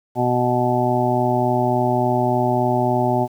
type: harmonic tone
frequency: 123.47 Hz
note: B2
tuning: in tune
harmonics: 1 / 2 / 3 / 5 / 6 / 7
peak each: -23 / -23 / -23 / -23 / -23 / -23 dBFS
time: 0.15-3.28 s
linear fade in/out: 50 ms
effects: 8-bit